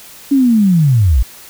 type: linear sweep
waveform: sine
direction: down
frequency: 284.8 to 50.2 Hz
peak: -7 dBFS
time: 0.31-1.23 s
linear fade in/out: 10 ms
effects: white hiss -37 dBFS RMS until 1.49 s